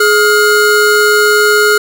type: tone pair together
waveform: square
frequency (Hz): 421.8 / 1418.8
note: G#4 / F6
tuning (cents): +27 / +27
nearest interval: octave + major sixth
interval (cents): 2100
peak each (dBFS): -10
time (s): 0-1.78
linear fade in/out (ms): 5
effects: none